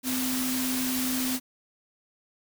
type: tone in noise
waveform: sine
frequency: 256.1 Hz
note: C4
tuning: 37 cents flat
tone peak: -28 dBFS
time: 0.03-1.4 s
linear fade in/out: 50 ms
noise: white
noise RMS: -31 dBFS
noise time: 0.03-1.4 s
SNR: 0 dB
effects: none